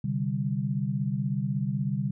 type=chord; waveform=sine; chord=C suspended second; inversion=none; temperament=just; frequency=130.81 / 147.16 / 196.22 Hz; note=C3 / D3 / G3; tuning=0 / +4 / +2 cents; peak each=-30 dBFS; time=0.04-2.11 s; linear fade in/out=5 ms; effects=none